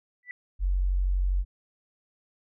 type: tone with exponential growth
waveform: sine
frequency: 1975.5 Hz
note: B6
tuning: in tune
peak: -31 dBFS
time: 0.23-0.31 s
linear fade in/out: 1 ms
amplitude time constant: 17 ms
type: tone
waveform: sine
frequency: 46.21 Hz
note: F#1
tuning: 1 cent flat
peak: -22 dBFS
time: 0.59-1.45 s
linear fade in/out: 50 ms
effects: none